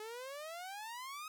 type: exponential sweep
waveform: sawtooth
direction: up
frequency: 422 to 1278 Hz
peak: -40 dBFS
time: 0-1.28 s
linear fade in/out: 2 ms
effects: none